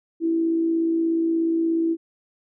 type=tone with amplitude modulation; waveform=sine; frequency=329.6 Hz; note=E4; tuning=in tune; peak=-17 dBFS; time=0.2-1.97 s; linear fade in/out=50 ms; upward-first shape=sine; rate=56.8 Hz; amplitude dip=35%; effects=none